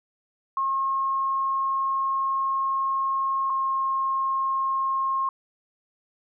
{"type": "tone pair in turn", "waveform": "sine", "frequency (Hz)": [1078, 1072.4], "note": ["C#6", "C6"], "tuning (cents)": [-49, 42], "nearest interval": "unison", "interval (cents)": 9, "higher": "first", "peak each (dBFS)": -22, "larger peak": "neither", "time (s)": [[0.57, 3.5], [3.5, 5.29]], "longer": "first", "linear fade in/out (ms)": 2, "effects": []}